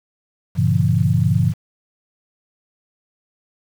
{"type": "chord", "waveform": "sine", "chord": "G diminished seventh", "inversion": "none", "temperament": "just", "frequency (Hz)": [98, 117.6, 141.12, 169.34], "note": ["G2", "Bb2", "Db3", "Fb3"], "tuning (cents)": [0, 16, 31, 47], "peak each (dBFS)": -19, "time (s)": [0.55, 1.54], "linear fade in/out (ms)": 50, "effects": ["7-bit"]}